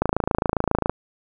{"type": "click train", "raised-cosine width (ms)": 1, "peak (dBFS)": -5, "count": 25, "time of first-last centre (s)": [0.02, 0.896], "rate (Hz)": 27.4, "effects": []}